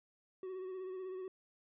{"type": "tone with vibrato", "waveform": "triangle", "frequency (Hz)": 373.6, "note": "F#4", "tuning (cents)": 17, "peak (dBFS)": -39, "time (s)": [0.43, 1.28], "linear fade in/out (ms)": 2, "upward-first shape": "sine", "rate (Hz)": 16, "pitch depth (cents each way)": 33, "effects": ["resampled to 8000 Hz"]}